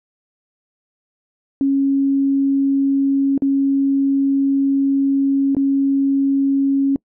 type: tone with dropouts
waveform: sine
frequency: 274.8 Hz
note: C#4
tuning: 15 cents flat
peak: -13 dBFS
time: 1.61-6.96 s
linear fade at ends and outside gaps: 1 ms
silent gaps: 3.378-3.421 / 5.549-5.567 s
effects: noise-tail reverb RT60 0.1 s tail -25 dB re dry